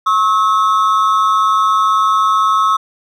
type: ring-modulated tone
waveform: triangle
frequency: 1191 Hz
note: D6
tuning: 24 cents sharp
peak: -5 dBFS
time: 0.06-2.77 s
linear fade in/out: 10 ms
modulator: 100 Hz
effects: none